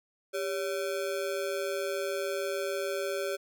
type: ring-modulated tone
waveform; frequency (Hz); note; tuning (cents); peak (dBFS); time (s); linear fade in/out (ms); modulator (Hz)
square; 480.1; B4; -49; -28; 0.33-3.37; 20; 83.4
effects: none